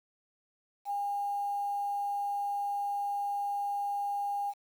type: tone with quantisation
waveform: sine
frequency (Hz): 810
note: G#5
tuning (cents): -43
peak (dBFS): -30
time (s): 0.85-4.54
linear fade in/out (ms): 50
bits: 9
effects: none